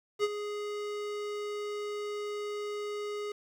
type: tone with ADSR envelope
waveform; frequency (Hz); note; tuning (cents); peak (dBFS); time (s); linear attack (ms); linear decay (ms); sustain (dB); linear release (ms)
square; 415.3; G#4; 0; -24; 0.19-3.32; 48; 36; -11; 4
effects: low-pass 6000 Hz 12 dB/octave + 9-bit